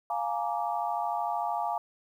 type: chord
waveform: sine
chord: Bb dominant seventh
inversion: second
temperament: just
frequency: 699.2 / 839.1 / 932.3 / 1165.4 Hz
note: F5 / Ab5 / Bb5 / D6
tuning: +2 / +18 / 0 / -14 cents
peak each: -32 / -32 / -35 / -37 dBFS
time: 0.1-1.78 s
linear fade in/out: 2 ms
effects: 10-bit